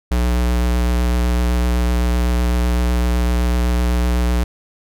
square tone with vibrato, 60.4 Hz, B1, 38 cents flat, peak -15 dBFS, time 0.11-4.44 s, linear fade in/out 5 ms, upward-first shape sine, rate 7.9 Hz, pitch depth 17 cents each way, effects none

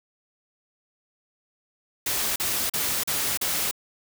white noise bursts, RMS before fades -26 dBFS, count 5, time 2.06-3.712 s, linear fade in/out 5 ms, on 300 ms, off 38 ms, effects none

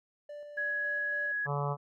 triangle tone with tremolo, 587.3 Hz, D5, in tune, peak -39 dBFS, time 0.29-1.32 s, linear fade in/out 5 ms, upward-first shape square, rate 3.6 Hz, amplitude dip 30%
sine tone, 1672 Hz, G#6, 11 cents sharp, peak -30 dBFS, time 0.57-1.47 s, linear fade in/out 10 ms
harmonic tone, 143.4 Hz, D3, 41 cents flat, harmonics 1 / 3 / 4 / 5 / 6 / 7 / 8 / 9, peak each -32 / -39 / -39 / -40 / -40 / -40 / -39 / -45 dBFS, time 1.45-1.77 s, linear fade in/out 50 ms
effects none

